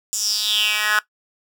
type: tone with high-pass filter sweep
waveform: 10% pulse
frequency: 211.4 Hz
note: G#3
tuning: 31 cents sharp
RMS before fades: -20 dBFS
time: 0.13-0.99 s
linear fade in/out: 0 ms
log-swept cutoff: 7000 to 1500 Hz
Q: 5.8
effects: noise-tail reverb RT60 0.1 s tail -17 dB re dry